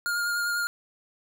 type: tone with vibrato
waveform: square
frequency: 1415 Hz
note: F6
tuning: 22 cents sharp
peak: -26 dBFS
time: 0.06-0.67 s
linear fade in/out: 0 ms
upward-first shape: sine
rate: 10 Hz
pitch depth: 18 cents each way
effects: none